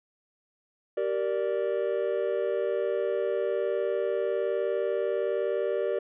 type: chord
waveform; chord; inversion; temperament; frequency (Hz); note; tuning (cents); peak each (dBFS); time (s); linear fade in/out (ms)
triangle; G minor; none; equal with one note detuned; 386.4 / 466.2 / 587.3; G4 / Bb4 / D5; -25 / 0 / 0; -28; 0.97-5.99; 5
effects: resampled to 8000 Hz